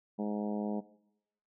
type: harmonic tone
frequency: 104.5 Hz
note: G#2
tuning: 11 cents sharp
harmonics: 2 / 3 / 4 / 5 / 6 / 7 / 8 / 9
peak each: -33 / -41 / -41 / -44 / -45 / -46 / -49 / -52 dBFS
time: 0.18-0.81 s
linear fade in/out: 20 ms
effects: noise-tail reverb RT60 0.8 s tail -19 dB re dry